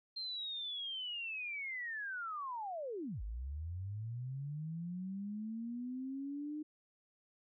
sine linear two-way sweep, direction down then up, 4186 to 49 to 306.4 Hz, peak -39 dBFS, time 0.16-6.63 s, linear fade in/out 10 ms, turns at 3.22 s, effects none

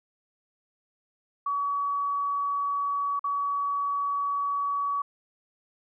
sine tone with dropouts, 1134 Hz, C#6, 39 cents sharp, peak -25 dBFS, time 1.46-5.02 s, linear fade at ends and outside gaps 5 ms, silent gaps 3.194-3.241 s, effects none

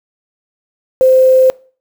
sine tone with quantisation, 519 Hz, C5, 14 cents flat, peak -5 dBFS, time 1.01-1.5 s, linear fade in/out 0 ms, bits 5, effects noise-tail reverb RT60 0.4 s tail -23 dB re dry

